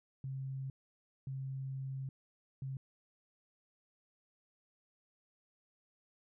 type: tone bursts at uneven times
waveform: sine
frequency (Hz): 133.9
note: C3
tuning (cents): +40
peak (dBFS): -38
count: 3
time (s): 0.24-0.7 / 1.27-2.09 / 2.62-2.77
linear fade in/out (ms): 2
effects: none